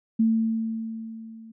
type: tone with level ramp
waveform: sine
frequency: 224.1 Hz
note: A3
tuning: 32 cents sharp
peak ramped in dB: -16 to -42 dBFS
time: 0.19-1.52 s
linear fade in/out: 10 ms
effects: none